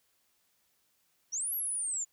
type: linear two-way sweep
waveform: sine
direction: up then down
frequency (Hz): 5470 to 11800 to 6910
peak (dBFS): -31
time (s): 1.32-2.05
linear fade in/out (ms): 20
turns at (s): 1.54
effects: white hiss -73 dBFS RMS until 2.12 s